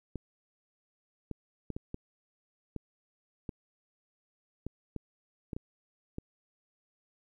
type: clicks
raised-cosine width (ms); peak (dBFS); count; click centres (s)
3; -24; 12; 0.157 / 1.313 / 1.703 / 1.765 / 1.944 / 2.763 / 3.492 / 4.666 / 4.963 / 5.532 / 5.565 / 6.184
effects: 11-bit